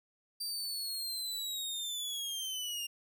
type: linear sweep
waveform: sawtooth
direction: down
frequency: 4699 to 2794 Hz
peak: -33 dBFS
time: 0.4-2.87 s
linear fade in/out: 10 ms
effects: none